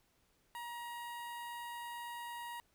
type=tone with notch filter; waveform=sawtooth; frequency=949 Hz; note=A#5; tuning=31 cents sharp; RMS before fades=-45 dBFS; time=0.55-2.6 s; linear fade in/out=0 ms; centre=5500 Hz; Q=1.1; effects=pink hiss -74 dBFS RMS until 2.74 s

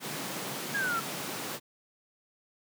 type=high-pass noise; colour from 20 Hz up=pink; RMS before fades=-37 dBFS; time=0-1.6 s; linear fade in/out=50 ms; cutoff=130 Hz; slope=48 dB/octave
type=exponential sweep; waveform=sine; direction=down; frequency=1671 to 1318.5 Hz; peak=-28 dBFS; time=0.74-1 s; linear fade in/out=10 ms
effects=none

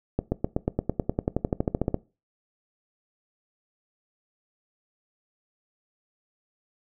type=accelerating click train; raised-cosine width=2 ms; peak=-10 dBFS; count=20; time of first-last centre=0.19-1.944 s; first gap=130 ms; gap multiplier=0.96; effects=noise-tail reverb RT60 0.3 s tail -20 dB re dry

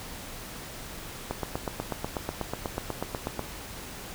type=click train; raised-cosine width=1 ms; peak=-15 dBFS; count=18; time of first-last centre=1.31-3.393 s; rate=8.16 Hz; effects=pink hiss -41 dBFS RMS until 4.14 s

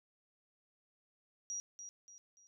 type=tone with echo; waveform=sine; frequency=5750 Hz; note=F8; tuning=50 cents sharp; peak=-38 dBFS; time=1.5-1.6 s; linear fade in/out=0 ms; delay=290 ms; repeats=3; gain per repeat=-8 dB; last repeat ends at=2.47 s; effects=none

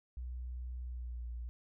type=tone with pitch glide; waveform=sine; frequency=61.74 to 59.33 Hz; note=B1 to A#1; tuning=0 to +31 cents; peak=-39 dBFS; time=0.17-1.49 s; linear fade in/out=0 ms; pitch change=-69 cents; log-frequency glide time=0.84-1.28 s; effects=none

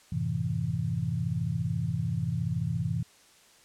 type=chord; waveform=sine; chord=F# half-diminished seventh; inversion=none; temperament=equal; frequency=92.5 / 110 / 130.81 / 164.81 Hz; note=F#2 / A2 / C3 / E3; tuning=0 / 0 / 0 / 0 cents; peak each=-36 / -33 / -32 / -31 dBFS; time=0.12-3.03 s; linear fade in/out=5 ms; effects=white hiss -58 dBFS RMS until 3.64 s + low-pass 9000 Hz 12 dB/octave

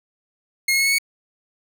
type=tone with pitch steps; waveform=sawtooth; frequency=2152 / 2169 / 2187 / 2205 / 2223 Hz; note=C7 / C#7 / C#7 / C#7 / C#7; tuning=+48 / -38 / -24 / -10 / +4 cents; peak=-13 dBFS; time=0.68-0.985 s; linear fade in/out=5 ms; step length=61 ms; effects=none

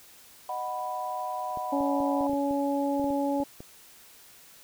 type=chord; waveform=sine; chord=B major; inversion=first; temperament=just; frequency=617.4 / 740.8 / 987.8 Hz; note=D#5 / F#5 / B5; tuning=-14 / +2 / 0 cents; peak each=-38 / -33 / -34 dBFS; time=0.49-2.27 s; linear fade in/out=2 ms
type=clicks; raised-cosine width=2 ms; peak=-28 dBFS; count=12; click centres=1.573 / 1.807 / 2.004 / 2.209 / 2.296 / 2.333 / 2.51 / 2.997 / 3.043 / 3.105 / 3.402 / 3.605 s
type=harmonic tone; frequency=281.3 Hz; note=C#4; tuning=26 cents sharp; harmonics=1 / 2 / 3; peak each=-27 / -30 / -32 dBFS; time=1.72-3.44 s; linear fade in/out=10 ms
effects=white hiss -53 dBFS RMS until 4.63 s

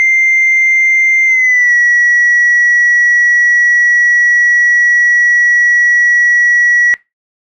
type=tone with pitch glide; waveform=sine; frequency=2093 to 1930.4 Hz; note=C7 to B6; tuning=0 to -40 cents; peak=-5 dBFS; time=0-6.94 s; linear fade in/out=0 ms; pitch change=-140 cents; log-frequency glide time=1.26-1.73 s; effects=noise-tail reverb RT60 0.2 s tail -20 dB re dry + tanh soft clip ceiling -3 dBFS

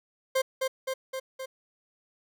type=tone with echo; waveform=40% pulse; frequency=526 Hz; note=C5; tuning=9 cents sharp; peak=-22 dBFS; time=0.35-0.42 s; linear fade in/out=10 ms; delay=260 ms; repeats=4; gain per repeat=-3 dB; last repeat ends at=1.46 s; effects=none

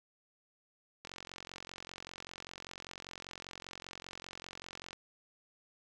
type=click train; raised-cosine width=0.2 ms; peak=-27 dBFS; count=176; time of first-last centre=1.05-4.93 s; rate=45.1 Hz; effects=none

